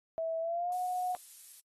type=tone with pitch glide; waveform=sine; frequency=653 to 728.7 Hz; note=E5 to F#5; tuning=-17 to -27 cents; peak=-31 dBFS; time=0.18-1.15 s; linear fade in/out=0 ms; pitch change=+190 cents; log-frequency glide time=0.4-0.76 s
type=noise; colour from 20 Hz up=violet; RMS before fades=-48 dBFS; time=0.72-1.6 s; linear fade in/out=2 ms
effects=noise-tail reverb RT60 0.1 s tail -25 dB re dry + AAC 32 kbps